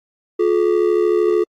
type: ring-modulated tone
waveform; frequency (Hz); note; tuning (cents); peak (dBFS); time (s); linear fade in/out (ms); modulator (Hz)
triangle; 391.6; G4; -2; -8; 0.39-1.44; 10; 36.6
effects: AAC 48 kbps